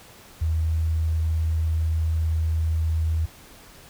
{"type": "tone", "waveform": "sine", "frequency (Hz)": 80.3, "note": "E2", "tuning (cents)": -45, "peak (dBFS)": -20, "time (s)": [0.41, 3.26], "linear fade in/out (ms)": 10, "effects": ["pink hiss -48 dBFS RMS until 3.89 s"]}